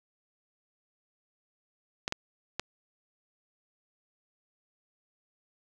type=clicks; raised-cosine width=0.2 ms; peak=-13 dBFS; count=3; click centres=2.079 / 2.124 / 2.596 s; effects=none